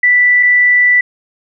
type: tone pair in turn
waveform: sine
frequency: 1973 / 1973 Hz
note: B6 / B6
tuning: -2 / -2 cents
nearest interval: unison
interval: 0 cents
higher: neither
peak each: -6 dBFS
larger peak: neither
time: 0.03-0.43 / 0.43-1.01 s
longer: second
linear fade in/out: 5 ms
effects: none

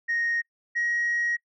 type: tone pair in turn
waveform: sine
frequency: 1864.7 / 1892.9 Hz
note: A#6 / A#6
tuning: 0 / +26 cents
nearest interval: unison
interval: 26 cents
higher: second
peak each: -22 dBFS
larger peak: neither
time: 0.08-0.42 / 0.75-1.37 s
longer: second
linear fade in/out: 20 ms
effects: noise-tail reverb RT60 0.1 s tail -24 dB re dry + tanh soft clip ceiling -20 dBFS

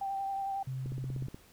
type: tone with vibrato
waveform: sine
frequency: 784 Hz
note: G5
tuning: in tune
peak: -32 dBFS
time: 0.01-0.63 s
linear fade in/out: 5 ms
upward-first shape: sine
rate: 11 Hz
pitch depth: 16 cents each way
type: tone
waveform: sine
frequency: 130.8 Hz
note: C3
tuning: in tune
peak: -34 dBFS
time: 0.67-1.27 s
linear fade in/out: 5 ms
type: click train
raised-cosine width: 3 ms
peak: -29 dBFS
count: 9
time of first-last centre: 0.86-1.345 s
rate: 16.5 Hz
effects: pink hiss -60 dBFS RMS until 1.52 s

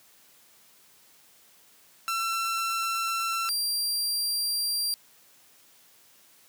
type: tone pair in turn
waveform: sawtooth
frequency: 1346 / 4740 Hz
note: E6 / D8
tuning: +36 / +15 cents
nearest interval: octave + minor seventh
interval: 2179 cents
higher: second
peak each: -23 dBFS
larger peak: neither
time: 2.08-3.49 / 3.49-4.94 s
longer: second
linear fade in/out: 0 ms
effects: white hiss -58 dBFS RMS until 6.48 s + high-pass 100 Hz 12 dB/octave

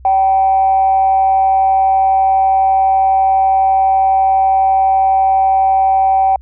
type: tone with amplitude modulation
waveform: sine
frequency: 770 Hz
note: G5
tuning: 31 cents flat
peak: -6 dBFS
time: 0.05-6.36 s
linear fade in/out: 2 ms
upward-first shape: sine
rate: 196 Hz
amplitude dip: 40%
effects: tanh soft clip ceiling -2 dBFS + added 63 Hz sine -35 dBFS peak until 6.41 s

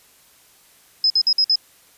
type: tone bursts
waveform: sine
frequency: 5100 Hz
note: D#8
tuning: 42 cents sharp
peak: -13 dBFS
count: 5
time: 1.04-1.557 s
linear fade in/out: 2 ms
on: 61 ms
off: 53 ms
effects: white hiss -53 dBFS RMS until 1.97 s + resampled to 32000 Hz

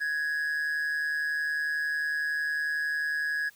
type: tone with amplitude modulation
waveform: triangle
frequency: 1668 Hz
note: G#6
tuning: 7 cents sharp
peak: -23 dBFS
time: 0-3.5 s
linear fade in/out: 20 ms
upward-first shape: sine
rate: 151 Hz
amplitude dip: 50%
effects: white hiss -59 dBFS RMS until 3.55 s

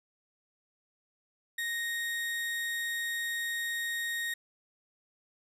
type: tone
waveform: 35% pulse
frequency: 1864.7 Hz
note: A#6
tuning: in tune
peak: -30 dBFS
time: 1.58-4.34 s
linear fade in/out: 5 ms
effects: resampled to 32000 Hz + 11-bit

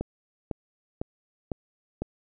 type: click train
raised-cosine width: 2 ms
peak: -16 dBFS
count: 5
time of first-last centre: 0.01-2.02 s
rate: 1.99 Hz
effects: none

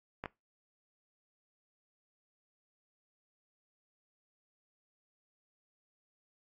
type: clicks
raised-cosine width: 0.5 ms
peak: -23 dBFS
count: 2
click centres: 0.239 / 0.258 s
effects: noise-tail reverb RT60 0.2 s tail -20 dB re dry + AAC 48 kbps

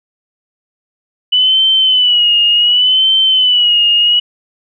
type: tone with vibrato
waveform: sine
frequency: 2971 Hz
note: F#7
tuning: 6 cents sharp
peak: -7 dBFS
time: 1.32-4.2 s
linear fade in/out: 10 ms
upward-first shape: sine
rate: 0.68 Hz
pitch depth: 74 cents each way
effects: none

